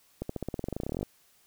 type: accelerating click train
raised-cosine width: 2 ms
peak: -19 dBFS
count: 21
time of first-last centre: 0.22-1.03 s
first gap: 74 ms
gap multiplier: 0.93
effects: white hiss -64 dBFS RMS until 1.46 s

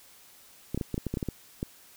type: clicks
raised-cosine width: 3 ms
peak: -17 dBFS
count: 11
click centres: 0.746 / 0.776 / 0.812 / 0.943 / 0.979 / 1.067 / 1.14 / 1.172 / 1.228 / 1.287 / 1.629 s
effects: white hiss -55 dBFS RMS until 1.96 s

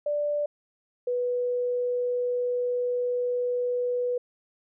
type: tone pair in turn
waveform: sine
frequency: 587.3 / 491.6 Hz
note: D5 / B4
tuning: 0 / -8 cents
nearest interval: minor third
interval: 308 cents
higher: first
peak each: -24 dBFS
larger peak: neither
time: 0.06-0.46 / 1.07-4.18 s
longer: second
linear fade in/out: 5 ms
effects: none

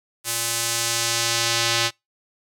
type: tone with band-pass filter sweep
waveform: square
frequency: 116.54 Hz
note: A#2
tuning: in tune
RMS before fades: -23 dBFS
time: 0.24-1.91 s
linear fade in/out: 50 ms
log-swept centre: 10000 to 4100 Hz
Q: 0.98
effects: noise-tail reverb RT60 0.2 s tail -26 dB re dry

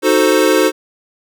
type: chord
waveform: square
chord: D# diminished seventh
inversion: none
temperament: equal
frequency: 311.1 / 370 / 440 / 523.3 Hz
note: D#4 / F#4 / A4 / C5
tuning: 0 / 0 / 0 / 0 cents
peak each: -16 dBFS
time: 0.02-0.72 s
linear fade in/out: 50 ms
effects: none

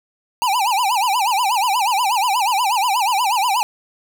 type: tone with vibrato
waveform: square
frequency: 880 Hz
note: A5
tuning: in tune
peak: -16 dBFS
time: 0.42-3.63 s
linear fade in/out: 0 ms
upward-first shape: sine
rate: 8.3 Hz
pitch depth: 240 cents each way
effects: none

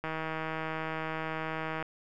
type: click train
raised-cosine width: 0.5 ms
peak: -20 dBFS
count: 285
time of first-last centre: 0.04-1.826 s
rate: 159 Hz
effects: none

